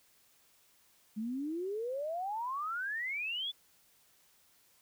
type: exponential sweep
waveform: sine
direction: up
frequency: 207.7 to 3520 Hz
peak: -34 dBFS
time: 1.16-3.52 s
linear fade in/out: 20 ms
effects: white hiss -67 dBFS RMS until 4.81 s